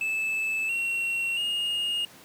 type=tone with pitch steps; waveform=triangle; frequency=2621 / 2732 / 2848 Hz; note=E7 / F7 / F7; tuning=-11 / -39 / +33 cents; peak=-24 dBFS; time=0.01-2.05 s; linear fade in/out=2 ms; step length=680 ms; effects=pink hiss -50 dBFS RMS until 2.24 s + high-pass 150 Hz 12 dB/octave